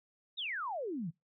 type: exponential sweep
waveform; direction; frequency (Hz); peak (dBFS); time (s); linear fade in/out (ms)
sine; down; 3888 to 145.1; -35; 0.37-1.11; 20
effects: noise-tail reverb RT60 0.2 s tail -24 dB re dry